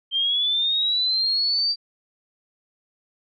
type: linear sweep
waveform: sine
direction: up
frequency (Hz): 3143 to 4685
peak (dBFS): -19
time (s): 0.11-1.76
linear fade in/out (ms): 50
effects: none